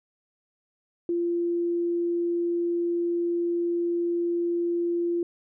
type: tone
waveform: sine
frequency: 344.2 Hz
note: F4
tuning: 25 cents flat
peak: -23 dBFS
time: 1.09-5.23 s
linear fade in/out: 2 ms
effects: none